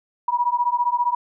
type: beating tone pair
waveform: sine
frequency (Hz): 960 / 975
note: B5 / B5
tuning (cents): -49 / -23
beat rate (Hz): 15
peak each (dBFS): -21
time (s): 0.28-1.15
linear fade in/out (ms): 5
effects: none